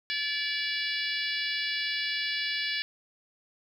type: harmonic tone with a mistuned harmonic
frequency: 577 Hz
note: D5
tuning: 31 cents flat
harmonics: 3 / 4 / 5 / 6 / 7 / 8 / 9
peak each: -34 / -35 / -36 / -37 / -37 / -38 / -39 dBFS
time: 0.1-2.82 s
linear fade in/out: 0 ms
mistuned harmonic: 6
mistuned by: -15 cents
effects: 10-bit